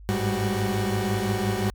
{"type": "tone cluster", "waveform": "30% pulse", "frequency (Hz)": [100.9, 106.6, 196.6, 371.7], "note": ["G#2", "G#2", "G3", "F#4"], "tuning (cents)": [-49, 46, 5, 8], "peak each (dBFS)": -26, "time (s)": [0.09, 1.7], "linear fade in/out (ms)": 0, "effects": ["added 50 Hz sine -41 dBFS peak until 1.74 s", "MP3 96 kbps"]}